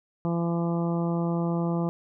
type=harmonic tone; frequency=169.6 Hz; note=E3; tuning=50 cents sharp; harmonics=1 / 2 / 3 / 4 / 5 / 6 / 7; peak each=-25 / -31 / -35 / -37 / -39 / -41 / -42 dBFS; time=0.25-1.89 s; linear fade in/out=0 ms; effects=none